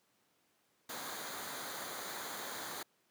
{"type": "noise with comb filter", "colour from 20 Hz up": "pink", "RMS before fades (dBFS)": -43, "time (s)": [0.89, 2.83], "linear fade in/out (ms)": 5, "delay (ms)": 0.37, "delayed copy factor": -0.6, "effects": ["pink hiss -74 dBFS RMS until 3.1 s", "high-pass 200 Hz 12 dB/octave"]}